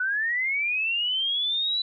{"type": "linear sweep", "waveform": "sine", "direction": "up", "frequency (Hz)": [1466, 3986], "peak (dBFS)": -23, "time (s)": [0, 1.82], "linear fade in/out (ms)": 5, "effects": []}